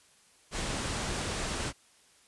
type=low-pass noise; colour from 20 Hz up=pink; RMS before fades=-34 dBFS; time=0.51-1.73 s; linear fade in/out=50 ms; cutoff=9900 Hz; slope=48 dB/octave; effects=white hiss -62 dBFS RMS until 2.27 s + resampled to 24000 Hz